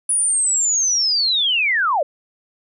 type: linear sweep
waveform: sine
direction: down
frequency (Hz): 9880 to 523.3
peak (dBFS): -15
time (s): 0.09-2.03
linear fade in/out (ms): 5
effects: none